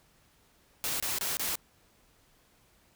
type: noise bursts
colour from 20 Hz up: white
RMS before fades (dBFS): -32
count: 4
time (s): 0.84-1.555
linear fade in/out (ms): 0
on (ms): 160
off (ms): 25
effects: pink hiss -65 dBFS RMS until 2.95 s